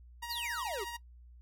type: tone with tremolo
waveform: sawtooth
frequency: 945 Hz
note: A#5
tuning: 23 cents sharp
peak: -34 dBFS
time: 0.22-0.97 s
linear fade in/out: 10 ms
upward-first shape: sine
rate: 14 Hz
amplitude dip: 40%
type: exponential sweep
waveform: square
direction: down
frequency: 5150 to 349.2 Hz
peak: -37 dBFS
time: 0.29-0.85 s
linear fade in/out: 20 ms
effects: noise-tail reverb RT60 0.1 s tail -18 dB re dry + added 60 Hz sine -52 dBFS peak until 1.41 s